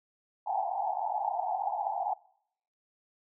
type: band-pass noise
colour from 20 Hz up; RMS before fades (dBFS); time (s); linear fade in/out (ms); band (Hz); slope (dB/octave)
pink; -32; 0.46-2.14; 10; 710 to 880; 96
effects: noise-tail reverb RT60 0.7 s tail -23 dB re dry